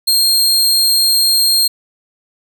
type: tone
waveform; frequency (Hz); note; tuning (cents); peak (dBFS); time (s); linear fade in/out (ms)
sawtooth; 4216; C8; +12; -7; 0.07-1.68; 10
effects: none